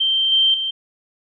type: tone with level steps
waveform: sine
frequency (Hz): 3136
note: G7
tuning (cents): 0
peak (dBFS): -15 / -12 / -20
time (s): 0-0.71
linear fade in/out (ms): 10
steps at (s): 0.32 / 0.54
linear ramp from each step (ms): 2
effects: none